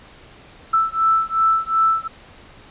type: beating tone pair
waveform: sine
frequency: 1320 / 1322.7 Hz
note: E6 / E6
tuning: +2 / +5 cents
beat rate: 2.7 Hz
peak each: -18 dBFS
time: 0.73-2.08 s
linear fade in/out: 10 ms
effects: pink hiss -45 dBFS RMS until 2.7 s + resampled to 8000 Hz